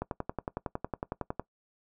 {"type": "click train", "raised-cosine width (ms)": 1, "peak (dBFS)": -18, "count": 16, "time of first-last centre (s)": [0.02, 1.396], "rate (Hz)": 10.9, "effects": ["noise-tail reverb RT60 0.1 s tail -20 dB re dry"]}